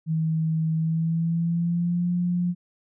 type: tone with pitch glide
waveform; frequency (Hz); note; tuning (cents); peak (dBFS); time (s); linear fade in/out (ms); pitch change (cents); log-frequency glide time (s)
sine; 160 to 176.51; D#3 to F3; +49 to +19; -21; 0.06-2.55; 50; +170; 0.75-2.12
effects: none